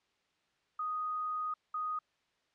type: tone bursts at uneven times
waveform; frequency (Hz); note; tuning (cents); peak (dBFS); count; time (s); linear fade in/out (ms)
sine; 1244.5; D#6; 0; -33; 2; 0.79-1.54 / 1.74-1.99; 5
effects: white hiss -75 dBFS RMS until 2.54 s + low-pass 4000 Hz 12 dB/octave